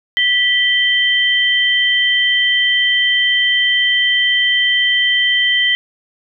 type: tone pair together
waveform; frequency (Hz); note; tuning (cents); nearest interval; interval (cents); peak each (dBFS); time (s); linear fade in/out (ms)
sine; 1964 / 3118; B6 / G7; -10 / -10; minor sixth; 800; -14; 0.17-5.75; 0
effects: none